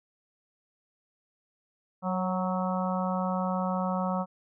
harmonic tone with a mistuned harmonic, 185.4 Hz, F#3, 4 cents sharp, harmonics 1 / 3 / 4 / 5 / 6 / 7, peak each -29 / -34 / -35 / -36 / -37 / -37 dBFS, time 2.02-4.26 s, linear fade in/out 50 ms, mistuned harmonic 3, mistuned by -21 cents, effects none

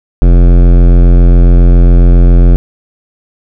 sine tone with hard clipping, 43.65 Hz, F1, in tune, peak -3 dBFS, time 0.22-2.56 s, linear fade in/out 0 ms, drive 17 dB, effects none

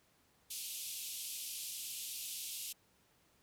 white band-pass noise, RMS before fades -44 dBFS, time 0.5-2.73 s, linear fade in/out 10 ms, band 2600 to 14000 Hz, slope 48 dB/octave, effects pink hiss -71 dBFS RMS until 3.42 s + high-pass 60 Hz 12 dB/octave

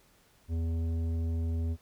sine tone with tanh clipping, 82.41 Hz, E2, in tune, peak -30 dBFS, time 0.48-1.77 s, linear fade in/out 50 ms, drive 11 dB, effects pink hiss -64 dBFS RMS until 1.81 s

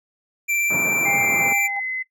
square tone with vibrato, 2349 Hz, D7, in tune, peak -20 dBFS, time 0.48-1.68 s, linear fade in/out 20 ms, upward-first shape square, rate 16 Hz, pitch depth 8 cents each way
pink band-pass noise, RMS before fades -30 dBFS, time 0.7-1.53 s, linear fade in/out 5 ms, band 140 to 1400 Hz, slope 24 dB/octave
sine tone with pitch glide, 2100 to 2041 Hz, C7 to C7, +6 to -44 cents, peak -23 dBFS, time 1.05-2.03 s, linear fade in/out 10 ms, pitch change -50 cents, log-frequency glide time 1.21-1.8 s
sine tone with tremolo, 801 Hz, G5, 37 cents sharp, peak -25 dBFS, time 1.05-1.8 s, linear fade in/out 10 ms, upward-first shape square, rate 2.8 Hz, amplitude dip 45%
effects noise-tail reverb RT60 0.1 s tail -19 dB re dry

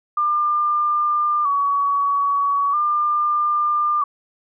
sine tone with vibrato, 1163 Hz, D6, 17 cents flat, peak -16 dBFS, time 0.17-4.04 s, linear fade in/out 5 ms, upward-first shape square, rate 0.39 Hz, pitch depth 52 cents each way, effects none

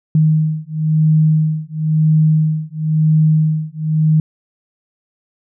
sine beating tone pair, 155.56 / 156.54 Hz, D#3 / D#3, 0 / +11 cents, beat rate 0.98 Hz, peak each -14 dBFS, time 0.15-4.2 s, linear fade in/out 2 ms, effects none

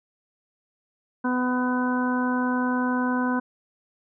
harmonic tone, 250.6 Hz, B3, 25 cents sharp, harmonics 1 / 2 / 3 / 4 / 5 / 6, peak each -23 / -33 / -35 / -29 / -39 / -31 dBFS, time 1.24-3.4 s, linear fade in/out 10 ms, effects none

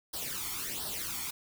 white noise with flanger, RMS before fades -37 dBFS, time 0.13-1.31 s, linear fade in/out 10 ms, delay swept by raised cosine 0.21 to 0.92 ms, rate 1.4 Hz, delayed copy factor +0.75, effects none

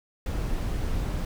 brown noise, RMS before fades -28 dBFS, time 0.26-1.25 s, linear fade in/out 2 ms, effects none

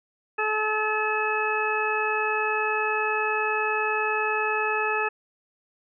harmonic tone, 430 Hz, A4, 40 cents flat, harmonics 1 / 2 / 3 / 4 / 6, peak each -29 / -29 / -29 / -29 / -29 dBFS, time 0.38-5.09 s, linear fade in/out 10 ms, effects none

